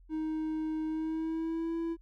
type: tone with pitch glide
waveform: triangle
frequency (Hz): 313.5 to 331.8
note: D#4 to E4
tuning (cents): +13 to +11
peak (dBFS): -29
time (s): 0.09-1.97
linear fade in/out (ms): 50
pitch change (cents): +98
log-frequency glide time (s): 0.86-1.77
effects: added 43 Hz sine -54 dBFS peak until 2.01 s